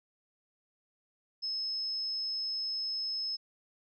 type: tone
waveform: sine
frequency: 5190 Hz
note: E8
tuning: 28 cents flat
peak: -32 dBFS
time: 1.42-3.37 s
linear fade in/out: 20 ms
effects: none